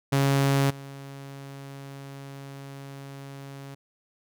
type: tone with level steps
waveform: sawtooth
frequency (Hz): 138.1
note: C#3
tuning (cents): -6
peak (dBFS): -16 / -35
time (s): 0.12-3.75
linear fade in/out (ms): 10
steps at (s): 0.7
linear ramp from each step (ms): 5
effects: none